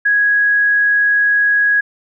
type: tone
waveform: sine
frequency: 1661.2 Hz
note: G#6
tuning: in tune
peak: -10 dBFS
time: 0.05-1.81 s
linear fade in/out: 10 ms
effects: none